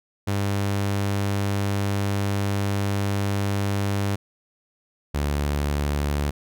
sawtooth tone pair in turn, 100 / 72.43 Hz, G2 / D2, +35 / -23 cents, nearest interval tritone, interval 558 cents, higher first, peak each -18 dBFS, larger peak neither, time 0.27-4.16 / 5.14-6.31 s, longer first, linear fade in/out 10 ms, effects none

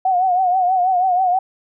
sine tone with vibrato, 736 Hz, F#5, 9 cents flat, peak -13 dBFS, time 0.05-1.39 s, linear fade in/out 5 ms, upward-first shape triangle, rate 6.2 Hz, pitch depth 85 cents each way, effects none

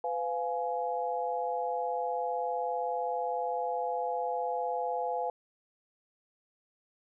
sine chord, F diminished, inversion second, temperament just, 502.9 / 698.5 / 838.1 Hz, Cb5 / F5 / Ab5, +31 / 0 / +16 cents, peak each -34 dBFS, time 0.04-5.3 s, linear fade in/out 2 ms, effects none

